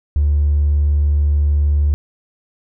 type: tone with hard clipping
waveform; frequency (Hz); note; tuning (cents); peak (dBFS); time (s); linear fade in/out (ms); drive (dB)
sine; 73.42; D2; 0; -12; 0.16-1.94; 0; 1
effects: none